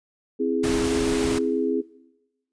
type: chord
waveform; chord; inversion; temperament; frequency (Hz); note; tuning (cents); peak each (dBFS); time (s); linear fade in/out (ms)
sine; C augmented; none; equal; 261.6 / 329.6 / 415.3; C4 / E4 / G#4; 0 / 0 / 0; -25 / -27 / -24; 0.39-1.82; 20
type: noise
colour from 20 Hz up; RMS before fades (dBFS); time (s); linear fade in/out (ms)
pink; -29; 0.63-1.39; 10
effects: noise-tail reverb RT60 1.0 s tail -21 dB re dry + resampled to 22050 Hz